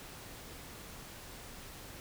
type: silence
effects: pink hiss -49 dBFS RMS until 2 s